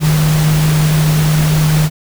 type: tone in noise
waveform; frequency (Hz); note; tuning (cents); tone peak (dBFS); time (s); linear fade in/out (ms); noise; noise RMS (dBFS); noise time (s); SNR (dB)
sine; 153.9; D#3; -19; -9; 0-1.9; 50; pink; -20; 0-1.9; +8
effects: none